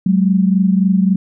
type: tone pair together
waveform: sine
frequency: 187.21 / 210.8 Hz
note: F#3 / G#3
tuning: +21 / +26 cents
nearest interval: major second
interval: 205 cents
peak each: -11 / -16 dBFS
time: 0.06-1.16 s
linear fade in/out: 5 ms
effects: none